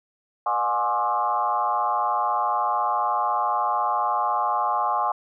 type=tone with frequency modulation; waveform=sine; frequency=949 Hz; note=A#5; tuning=31 cents sharp; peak=-20 dBFS; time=0.46-5.12 s; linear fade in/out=5 ms; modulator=114 Hz; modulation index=2.3; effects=none